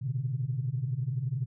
sine tone cluster, 114.8 / 126.8 / 147.3 Hz, A#2 / B2 / D3, -26 / +46 / +6 cents, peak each -36 / -30 / -34 dBFS, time 0.01-1.46 s, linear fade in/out 20 ms, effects tanh soft clip ceiling -19 dBFS

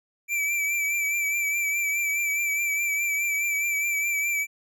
square tone with vibrato, 2326 Hz, D7, 17 cents flat, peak -24 dBFS, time 0.28-4.47 s, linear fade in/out 50 ms, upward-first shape triangle, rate 4.8 Hz, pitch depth 44 cents each way, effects none

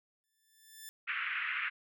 5% pulse tone with exponential growth, 1760 Hz, A6, in tune, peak -33 dBFS, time 0.24-0.89 s, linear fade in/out 0 ms, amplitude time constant 140 ms
white band-pass noise, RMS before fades -36 dBFS, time 1.07-1.7 s, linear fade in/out 20 ms, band 1300 to 2600 Hz, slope 48 dB/octave
effects none

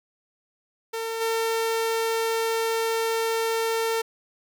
sawtooth tone with level steps, 452.5 Hz, A4, 48 cents sharp, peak -24 / -19 dBFS, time 0.93-4.02 s, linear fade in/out 10 ms, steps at 1.2 s, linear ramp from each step 20 ms, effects none

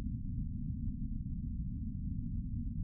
pink low-pass noise, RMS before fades -38 dBFS, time 0-2.83 s, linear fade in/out 0 ms, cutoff 260 Hz, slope 96 dB/octave, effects none

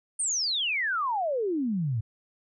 sine exponential sweep, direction down, 9130 to 103.83 Hz, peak -25 dBFS, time 0.19-2.01 s, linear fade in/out 10 ms, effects none

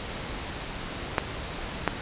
clicks, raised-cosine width 0.5 ms, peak -6 dBFS, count 2, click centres 1.182 / 1.877 s, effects pink hiss -35 dBFS RMS until 2.01 s + resampled to 8000 Hz

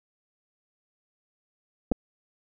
clicks, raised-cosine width 2 ms, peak -12 dBFS, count 2, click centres 1.916 / 1.92 s, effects none

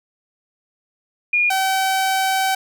sine / sawtooth tone pair in turn, 2431 / 766.2 Hz, D#7 / G5, -41 / -40 cents, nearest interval octave + minor sixth, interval 1999 cents, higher first, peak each -14 / -13 dBFS, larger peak second, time 1.33-1.5 / 1.5-2.55 s, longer second, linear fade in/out 5 ms, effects none

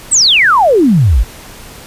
sine exponential sweep, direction down, 8580 to 46.25 Hz, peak -5 dBFS, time 0.11-1.24 s, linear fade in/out 20 ms, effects pink hiss -33 dBFS RMS until 1.86 s + resampled to 32000 Hz

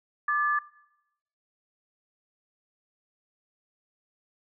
sine tone pair together, 1185.4 / 1721 Hz, D6 / A6, +16 / -39 cents, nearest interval tritone, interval 645 cents, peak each -25 / -26 dBFS, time 0.28-0.59 s, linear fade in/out 5 ms, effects noise-tail reverb RT60 0.8 s tail -18 dB re dry

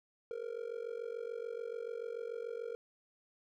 triangle tone with amplitude modulation, 466.2 Hz, A#4, in tune, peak -33 dBFS, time 0.31-2.75 s, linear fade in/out 0 ms, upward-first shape sine, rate 46.9 Hz, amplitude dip 90%, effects none

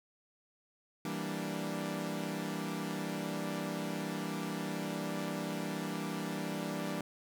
sawtooth chord, E half-diminished seventh, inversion none, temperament equal, 164.81 / 196 / 233.1 / 293.7 Hz, E3 / G3 / Bb3 / D4, 0 / 0 / 0 / 0 cents, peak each -37 / -36 / -39 / -37 dBFS, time 1.05-7.01 s, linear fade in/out 2 ms, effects none

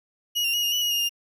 35% pulse tone with pitch steps, 2896 / 2778 / 2894 / 2837 / 2953 / 2891 / 2838 / 2815 Hz, F#7 / F7 / F#7 / F7 / F#7 / F#7 / F7 / F7, -38 / -10 / -39 / +27 / -4 / -41 / +27 / +13 cents, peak -20 dBFS, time 0.35-1.094 s, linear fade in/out 20 ms, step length 93 ms, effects none

